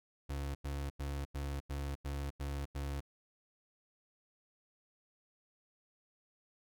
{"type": "tone bursts", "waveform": "35% pulse", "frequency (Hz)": 70.2, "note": "C#2", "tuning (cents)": 22, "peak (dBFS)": -35, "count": 8, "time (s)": [0.29, 3.007], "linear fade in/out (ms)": 10, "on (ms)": 260, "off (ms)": 91, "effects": []}